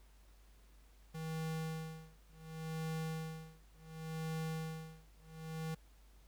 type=tone with tremolo; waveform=square; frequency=160 Hz; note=D#3; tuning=49 cents sharp; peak=-38 dBFS; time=1.14-5.75 s; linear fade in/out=10 ms; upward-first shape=sine; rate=0.69 Hz; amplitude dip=100%; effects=added 50 Hz sine -60 dBFS peak until 6.27 s + pink hiss -70 dBFS RMS until 6.27 s